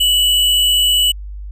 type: tone with sample-and-hold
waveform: sine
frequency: 2960 Hz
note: F#7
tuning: in tune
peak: -10 dBFS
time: 0-1.12 s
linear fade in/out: 10 ms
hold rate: 11025 Hz
effects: added 50 Hz sine -26 dBFS peak until 1.51 s + resampled to 32000 Hz